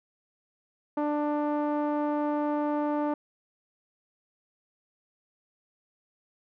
sawtooth tone with low-pass filter, 295.9 Hz, D4, 13 cents sharp, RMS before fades -28 dBFS, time 0.97-3.14 s, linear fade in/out 5 ms, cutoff 930 Hz, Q 1.7, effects none

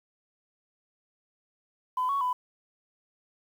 sine tone with pitch steps, 1010 / 1114 / 999 Hz, B5 / C#6 / B5, +39 / +8 / +20 cents, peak -24 dBFS, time 1.97-2.33 s, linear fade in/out 5 ms, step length 120 ms, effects tanh soft clip ceiling -20 dBFS + 9-bit

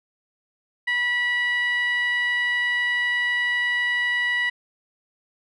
15% pulse tone with band-pass filter, 974 Hz, B5, 24 cents flat, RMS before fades -23 dBFS, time 0.87-4.5 s, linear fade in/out 10 ms, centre 2100 Hz, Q 5.9, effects none

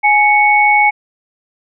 sine tone pair together, 836 / 2217 Hz, G#5 / C#7, +11 / 0 cents, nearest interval octave + perfect fourth, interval 1689 cents, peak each -10 dBFS, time 0.03-0.91 s, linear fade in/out 20 ms, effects none

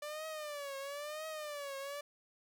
sawtooth tone with vibrato, 587.3 Hz, D5, in tune, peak -37 dBFS, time 0.02-2.01 s, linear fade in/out 5 ms, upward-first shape triangle, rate 1 Hz, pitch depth 140 cents each way, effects none

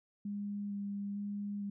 sine tone with vibrato, 202.5 Hz, G#3, 43 cents flat, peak -36 dBFS, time 0.25-1.7 s, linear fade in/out 5 ms, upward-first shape square, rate 1.1 Hz, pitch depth 10 cents each way, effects none

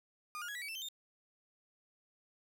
35% pulse tone with pitch steps, 1220 / 1425.9 / 1666.6 / 1947.8 / 2277 / 2661 / 3110 / 3635 Hz, D#6 / F6 / G#6 / B6 / C#7 / E7 / G7 / A#7, -34 / +36 / +6 / -24 / +46 / +16 / -14 / -44 cents, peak -39 dBFS, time 0.35-0.886 s, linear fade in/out 0 ms, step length 67 ms, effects none

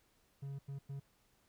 triangle tone bursts at uneven times, 138.6 Hz, C#3, in tune, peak -39 dBFS, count 3, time 0.42-0.59 / 0.68-0.79 / 0.89-1 s, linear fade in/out 10 ms, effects pink hiss -73 dBFS RMS until 1.48 s

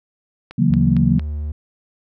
click train, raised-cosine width 0.3 ms, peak -19 dBFS, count 4, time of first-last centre 0.51-1.195 s, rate 4.38 Hz
sine chord, F# dominant seventh, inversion second, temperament equal, 138.59 / 164.81 / 185 / 233.1 Hz, C#3 / E3 / F#3 / A#3, 0 / 0 / 0 / 0 cents, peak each -18 dBFS, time 0.58-1.19 s, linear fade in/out 10 ms
triangle tone with pitch glide, 73.6 to 74.58 Hz, D2 to D2, +4 to +27 cents, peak -20 dBFS, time 0.7-1.52 s, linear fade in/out 5 ms, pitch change +23 cents, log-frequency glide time 0.88-0.99 s
effects none

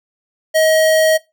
square tone, 633 Hz, D#5, 30 cents sharp, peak -11 dBFS, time 0.54-1.18 s, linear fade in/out 20 ms, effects noise-tail reverb RT60 0.2 s tail -19 dB re dry

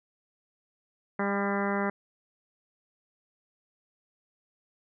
harmonic tone with a mistuned harmonic, 200.1 Hz, G3, 36 cents sharp, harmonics 1 / 2 / 3 / 4 / 5 / 6 / 7 / 8 / 9 / 10, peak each -30 / -33 / -35 / -36 / -37 / -38 / -38 / -39 / -40 / -40 dBFS, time 1.19-1.9 s, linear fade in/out 5 ms, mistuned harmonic 7, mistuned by -16 cents, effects none

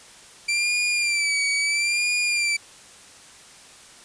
sawtooth tone with vibrato, 2347 Hz, D7, 2 cents flat, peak -17 dBFS, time 0.48-2.57 s, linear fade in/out 10 ms, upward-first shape sine, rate 0.75 Hz, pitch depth 63 cents each way, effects white hiss -47 dBFS RMS until 4.04 s + resampled to 22050 Hz

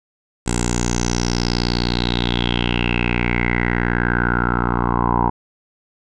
10% pulse tone with low-pass filter sweep, 59.6 Hz, A#1, 39 cents sharp, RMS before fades -19 dBFS, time 0.46-5.3 s, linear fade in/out 10 ms, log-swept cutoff 8000 to 940 Hz, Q 7.5, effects none

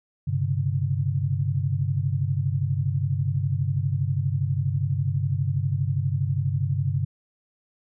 sine chord, G suspended fourth, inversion none, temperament equal with one note detuned, 98 / 130.81 / 143.06 Hz, G2 / C3 / D3, 0 / 0 / -45 cents, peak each -26 dBFS, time 0.27-7.05 s, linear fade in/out 10 ms, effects none

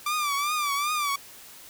sawtooth tone with vibrato, 1174.7 Hz, D6, in tune, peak -21 dBFS, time 0.06-1.16 s, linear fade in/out 5 ms, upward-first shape triangle, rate 2.6 Hz, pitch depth 100 cents each way, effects white hiss -47 dBFS RMS until 1.69 s

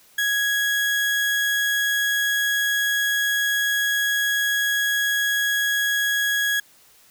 35% pulse tone, 1661.2 Hz, G#6, in tune, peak -18 dBFS, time 0.18-6.6 s, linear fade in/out 5 ms, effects white hiss -54 dBFS RMS until 7.1 s

